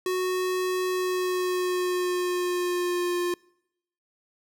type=tone with pitch glide; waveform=square; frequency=368.3 to 352.9 Hz; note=F#4 to F4; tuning=-8 to +18 cents; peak=-25 dBFS; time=0.06-3.34 s; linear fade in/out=2 ms; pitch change=-74 cents; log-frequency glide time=0.89-3.19 s; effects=noise-tail reverb RT60 0.8 s tail -26 dB re dry